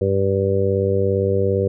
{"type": "harmonic tone", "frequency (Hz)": 97.5, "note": "G2", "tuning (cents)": -9, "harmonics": [1, 2, 3, 4, 5, 6], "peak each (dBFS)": [-21, -26, -32, -21, -20, -29], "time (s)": [0.01, 1.68], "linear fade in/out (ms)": 5, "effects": []}